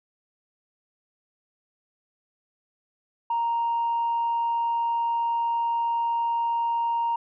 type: tone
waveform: sine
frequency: 932.3 Hz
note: A#5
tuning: in tune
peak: -21 dBFS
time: 3.3-7.16 s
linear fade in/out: 5 ms
effects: tanh soft clip ceiling -19 dBFS